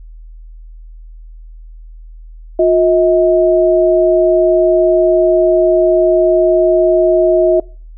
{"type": "tone pair together", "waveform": "sine", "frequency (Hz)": [357.5, 637], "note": ["F4", "D#5"], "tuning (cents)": [41, 41], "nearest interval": "minor seventh", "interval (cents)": 1000, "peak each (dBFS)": -10, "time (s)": [2.59, 7.6], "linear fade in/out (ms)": 5, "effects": ["noise-tail reverb RT60 0.4 s tail -23 dB re dry", "added 40 Hz sine -31 dBFS peak until 7.97 s"]}